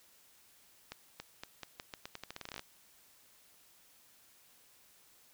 accelerating click train, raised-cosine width 0.2 ms, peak -25 dBFS, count 19, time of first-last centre 0.92-2.594 s, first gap 280 ms, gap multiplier 0.84, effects white hiss -64 dBFS RMS until 5.33 s

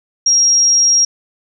sine tone, 5620 Hz, F8, 10 cents sharp, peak -8 dBFS, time 0.26-1.05 s, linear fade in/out 5 ms, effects none

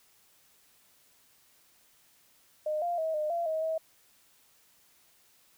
sine tone with pitch steps, 612 / 696 / 640 / 609 / 683 / 634 / 642 Hz, D#5 / F5 / D#5 / D#5 / F5 / D#5 / E5, -29 / -6 / +49 / -37 / -39 / +32 / -46 cents, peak -28 dBFS, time 2.66-3.78 s, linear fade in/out 5 ms, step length 160 ms, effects white hiss -64 dBFS RMS until 5.57 s

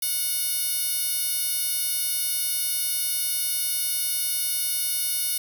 10% pulse tone with high-pass filter, 730 Hz, F#5, 24 cents flat, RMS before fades -26 dBFS, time 0.02-5.38 s, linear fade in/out 5 ms, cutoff 8200 Hz, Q 0.54, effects none

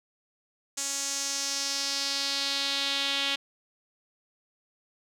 sawtooth tone with band-pass filter sweep, 277.7 Hz, C#4, 3 cents sharp, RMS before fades -30 dBFS, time 0.77-3.36 s, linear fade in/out 10 ms, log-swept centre 7100 to 3300 Hz, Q 2.9, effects none

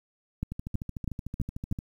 two click trains, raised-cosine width 5 ms, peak -22 / -17 dBFS, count 18 / 5, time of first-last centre 0.52-1.789 / 0.43-1.724 s, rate 13.4 / 3.09 Hz, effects 9-bit

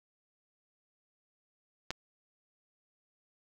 clicks, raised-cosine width 0.2 ms, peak -15 / -29 dBFS, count 2, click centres 1.906 / 1.912 s, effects 8-bit

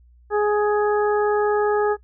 harmonic tone, 417.4 Hz, G#4, 9 cents sharp, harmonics 1 / 2 / 3 / 4, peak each -18 / -24 / -28 / -30 dBFS, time 0.3-1.97 s, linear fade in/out 50 ms, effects noise-tail reverb RT60 0.1 s tail -22 dB re dry + added 60 Hz sine -49 dBFS peak until 2.03 s

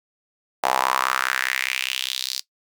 sawtooth tone with high-pass filter sweep, 64.9 Hz, C2, 13 cents flat, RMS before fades -24 dBFS, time 0.63-2.41 s, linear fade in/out 10 ms, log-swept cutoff 760 to 4700 Hz, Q 3.4, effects noise-tail reverb RT60 0.1 s tail -18 dB re dry

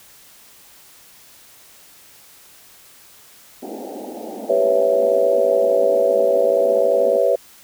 pink band-pass noise, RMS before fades -32 dBFS, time 3.62-7.18 s, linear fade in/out 10 ms, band 210 to 840 Hz, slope 96 dB/octave
sine chord, C# half-diminished seventh, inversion second, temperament equal, 392 / 493.9 / 554.4 / 659.3 Hz, G4 / B4 / C#5 / E5, 0 / 0 / 0 / 0 cents, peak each -23 / -18 / -17 / -20 dBFS, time 4.49-7.36 s, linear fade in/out 10 ms
effects white hiss -47 dBFS RMS until 7.63 s

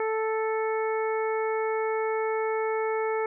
harmonic tone, 440 Hz, A4, in tune, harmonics 1 / 2 / 3 / 4 / 5, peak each -26 / -32 / -36 / -40 / -38 dBFS, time 0-3.26 s, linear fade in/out 2 ms, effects none

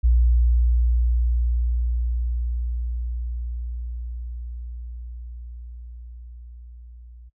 sine tone with level ramp, 59.5 Hz, A#1, 36 cents sharp, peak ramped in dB -12 to -41 dBFS, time 0.03-7.3 s, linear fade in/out 20 ms, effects noise-tail reverb RT60 0.1 s tail -25 dB re dry + tanh soft clip ceiling -9 dBFS

